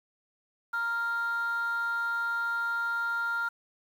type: tone pair together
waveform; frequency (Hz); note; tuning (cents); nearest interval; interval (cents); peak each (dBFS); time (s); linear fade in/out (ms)
sine; 932.3 / 1396.9; A#5 / F6; 0 / 0; perfect fifth; 700; -35 / -26; 0.73-3.49; 10
effects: tanh soft clip ceiling -25 dBFS + 9-bit